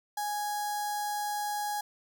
sawtooth tone with notch filter, 830 Hz, G#5, 1 cent flat, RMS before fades -33 dBFS, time 0.17-1.81 s, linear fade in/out 5 ms, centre 2500 Hz, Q 0.76, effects none

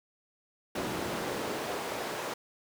brown noise with high-pass filter sweep, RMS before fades -35 dBFS, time 0.75-2.34 s, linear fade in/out 5 ms, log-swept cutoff 280 to 570 Hz, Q 0.82, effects none

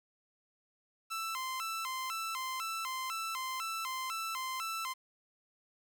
sawtooth tone with vibrato, 1174.7 Hz, D6, in tune, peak -32 dBFS, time 1.1-4.94 s, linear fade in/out 20 ms, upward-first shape square, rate 2 Hz, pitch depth 210 cents each way, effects 10-bit

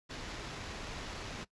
pink noise with sample-and-hold, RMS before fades -43 dBFS, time 0.09-1.45 s, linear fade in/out 20 ms, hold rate 8820 Hz, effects noise-tail reverb RT60 0.1 s tail -19 dB re dry + resampled to 22050 Hz

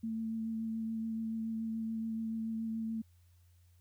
sine tone with vibrato, 223.7 Hz, A3, 29 cents sharp, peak -34 dBFS, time 0.03-3.02 s, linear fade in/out 10 ms, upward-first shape triangle, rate 7 Hz, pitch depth 17 cents each way, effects added 87 Hz sine -61 dBFS peak until 3.8 s + white hiss -75 dBFS RMS until 3.8 s

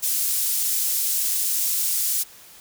pink high-pass noise, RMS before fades -23 dBFS, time 0.02-2.24 s, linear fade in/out 20 ms, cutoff 8400 Hz, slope 12 dB/octave, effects white hiss -47 dBFS RMS until 2.6 s

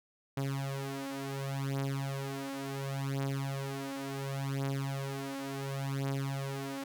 sawtooth beating tone pair, 136.7 / 137.4 Hz, C#3 / C#3, -24 / -15 cents, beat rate 0.7 Hz, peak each -33 / -33 dBFS, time 0.37-6.84 s, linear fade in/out 5 ms, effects none

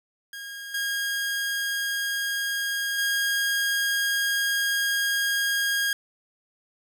sawtooth tone with level steps, 1629 Hz, G#6, 34 cents flat, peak -32 / -22 / -19 dBFS, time 0.33-5.93 s, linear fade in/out 2 ms, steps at 0.74 / 2.98 s, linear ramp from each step 5 ms, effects none

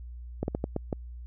slowing click train, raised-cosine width 2 ms, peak -15 dBFS, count 6, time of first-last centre 0.43-0.928 s, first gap 51 ms, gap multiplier 1.34, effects added 60 Hz sine -39 dBFS peak until 1.26 s

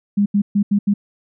sine tone bursts at uneven times, 203.1 Hz, G#3, 38 cents flat, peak -12 dBFS, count 5, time 0.17-0.26 / 0.34-0.42 / 0.55-0.63 / 0.71-0.79 / 0.87-0.94 s, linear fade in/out 10 ms, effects none

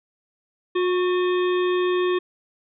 harmonic tone with a mistuned harmonic, 360.7 Hz, F#4, 44 cents flat, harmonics 1 / 3 / 5 / 7 / 9 / 10, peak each -19 / -29 / -33 / -36 / -38 / -39 dBFS, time 0.75-2.19 s, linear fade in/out 10 ms, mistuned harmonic 3, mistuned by +35 cents, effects none

